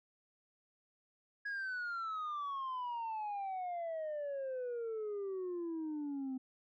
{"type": "exponential sweep", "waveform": "sine", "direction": "down", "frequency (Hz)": [1670, 256.6], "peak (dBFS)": -35, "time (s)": [1.45, 6.38], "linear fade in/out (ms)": 10, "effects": ["tanh soft clip ceiling -36 dBFS"]}